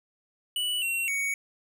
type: tone with pitch steps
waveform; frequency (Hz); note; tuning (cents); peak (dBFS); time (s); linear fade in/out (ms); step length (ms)
square; 2956 / 2732 / 2236; F#7 / F7 / C#7; -2 / -39 / +14; -27; 0.56-1.34; 2; 260
effects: none